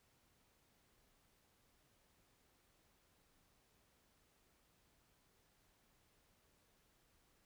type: silence
effects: pink hiss -75 dBFS RMS until 7.45 s